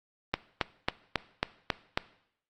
click train, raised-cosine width 0.3 ms, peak -9 dBFS, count 7, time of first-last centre 0.34-1.975 s, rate 3.67 Hz, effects noise-tail reverb RT60 0.7 s tail -18 dB re dry + Opus 32 kbps

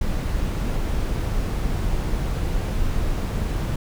brown noise, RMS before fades -23 dBFS, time 0.01-3.76 s, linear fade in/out 5 ms, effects none

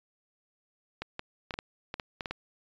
clicks, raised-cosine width 0.3 ms, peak -19 dBFS, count 10, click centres 1.02 / 1.194 / 1.508 / 1.54 / 1.589 / 1.941 / 1.998 / 2.208 / 2.258 / 2.31 s, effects resampled to 16000 Hz

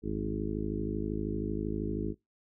harmonic tone with a mistuned harmonic, 52.8 Hz, G#1, 29 cents sharp, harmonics 1 / 2 / 3 / 4 / 5 / 6 / 7 / 8, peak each -38 / -41 / -40 / -37 / -41 / -37 / -40 / -40 dBFS, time 0.02-2.15 s, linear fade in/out 50 ms, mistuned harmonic 2, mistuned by -30 cents, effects noise-tail reverb RT60 0.2 s tail -25 dB re dry

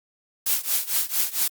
blue noise with tremolo, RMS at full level -20 dBFS, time 0.46-1.48 s, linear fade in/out 5 ms, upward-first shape triangle, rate 4.4 Hz, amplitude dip 95%, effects Opus 48 kbps

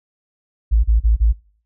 sine tone bursts, 55 Hz, A1, in tune, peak -10 dBFS, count 4, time 0.71-1.329 s, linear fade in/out 20 ms, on 130 ms, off 33 ms, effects noise-tail reverb RT60 0.5 s tail -23 dB re dry

